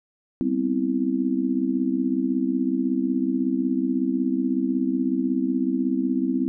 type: chord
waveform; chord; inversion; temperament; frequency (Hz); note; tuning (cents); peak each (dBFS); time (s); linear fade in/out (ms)
sine; C major seventh; second; just; 196.22 / 245.3 / 261.6 / 327; G3 / B3 / C4 / E4; +2 / -12 / 0 / -14; -29 / -28 / -23 / -27; 0.41-6.48; 0
effects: none